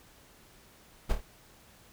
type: noise with echo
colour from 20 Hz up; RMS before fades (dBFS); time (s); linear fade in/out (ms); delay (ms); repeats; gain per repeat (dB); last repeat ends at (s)
brown; -25; 1.09-1.13; 10; 27; 3; -6; 1.211
effects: pink hiss -58 dBFS RMS until 1.92 s